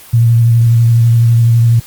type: tone with vibrato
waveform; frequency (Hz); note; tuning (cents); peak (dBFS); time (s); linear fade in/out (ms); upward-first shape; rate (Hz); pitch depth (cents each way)
sine; 116.54; A#2; 0; -5; 0.13-1.8; 10; sine; 12; 23
effects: white hiss -36 dBFS RMS until 1.86 s + Opus 32 kbps